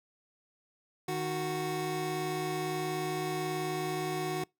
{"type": "tone pair together", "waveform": "25% pulse", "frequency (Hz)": [155.06, 368.8], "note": ["D#3", "F#4"], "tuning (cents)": [-6, -6], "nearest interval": "octave + minor third", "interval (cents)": 1500, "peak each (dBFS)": [-33, -29], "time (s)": [1.08, 4.44], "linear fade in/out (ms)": 5, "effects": ["noise-tail reverb RT60 0.2 s tail -26 dB re dry"]}